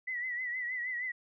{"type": "tone with vibrato", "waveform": "sine", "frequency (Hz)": 1975.5, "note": "B6", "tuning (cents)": 0, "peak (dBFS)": -33, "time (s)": [0.07, 1.12], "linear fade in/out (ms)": 10, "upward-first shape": "triangle", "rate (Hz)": 6.4, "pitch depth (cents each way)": 81, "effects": []}